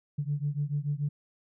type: beating tone pair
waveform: sine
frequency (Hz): 142.5 / 149.4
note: C#3 / D3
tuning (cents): +48 / +30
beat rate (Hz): 6.9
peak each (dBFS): -30 / -31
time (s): 0.18-1.09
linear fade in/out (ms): 10
effects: tanh soft clip ceiling -20 dBFS